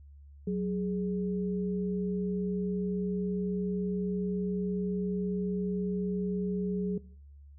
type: tone pair together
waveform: sine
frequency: 185.49 / 416.4 Hz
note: F#3 / G#4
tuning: +5 / +5 cents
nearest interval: octave + major second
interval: 1400 cents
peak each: -29 / -34 dBFS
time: 0.47-6.98 s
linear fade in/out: 5 ms
effects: noise-tail reverb RT60 0.6 s tail -21 dB re dry + added 71 Hz sine -49 dBFS peak until 7.58 s